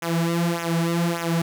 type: tone with flanger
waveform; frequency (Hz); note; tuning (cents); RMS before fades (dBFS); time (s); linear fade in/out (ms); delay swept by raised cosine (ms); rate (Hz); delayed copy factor
sawtooth; 168.8; E3; +41; -23; 0.02-1.42; 5; 0.22 to 4.72; 1.7; -0.9
effects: none